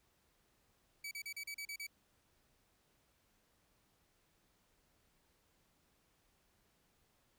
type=tone bursts; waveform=sawtooth; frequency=2286 Hz; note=D7; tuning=47 cents flat; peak=-39 dBFS; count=8; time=1.04-1.868 s; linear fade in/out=5 ms; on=72 ms; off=36 ms; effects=pink hiss -75 dBFS RMS until 7.38 s